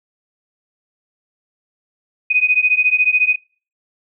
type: beating tone pair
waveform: sine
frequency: 2489 / 2503 Hz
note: D#7 / D#7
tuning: 0 / +10 cents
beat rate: 14 Hz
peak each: -15 dBFS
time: 2.3-3.36 s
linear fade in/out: 10 ms
effects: noise-tail reverb RT60 0.4 s tail -25 dB re dry